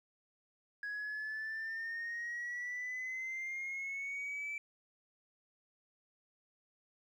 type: exponential sweep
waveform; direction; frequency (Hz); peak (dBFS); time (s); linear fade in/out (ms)
sine; up; 1661.2 to 2327; -36; 0.83-4.58; 2
effects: tanh soft clip ceiling -36 dBFS + 12-bit